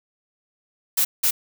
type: noise bursts at uneven times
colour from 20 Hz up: blue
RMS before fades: -19 dBFS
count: 2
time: 0.97-1.05 / 1.23-1.31 s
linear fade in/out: 10 ms
effects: none